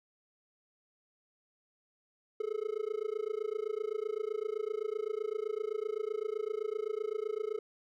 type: tone with amplitude modulation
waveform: triangle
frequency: 430 Hz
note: A4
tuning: 40 cents flat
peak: -27 dBFS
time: 2.4-7.59 s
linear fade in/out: 5 ms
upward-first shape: sine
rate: 27.8 Hz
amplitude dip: 100%
effects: none